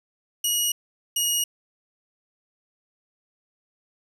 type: tone pair in turn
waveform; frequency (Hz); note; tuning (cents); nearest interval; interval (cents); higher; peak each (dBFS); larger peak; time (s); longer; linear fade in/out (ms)
15% pulse; 2899 / 2883; F#7 / F#7; -36 / -46; unison; 10; first; -14; neither; 0.44-0.72 / 1.16-1.44; neither; 5
effects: none

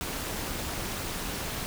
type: noise with amplitude modulation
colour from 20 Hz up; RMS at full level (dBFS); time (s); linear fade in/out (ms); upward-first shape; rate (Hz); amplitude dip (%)
pink; -31; 0.01-1.66; 0; sine; 233; 65
effects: none

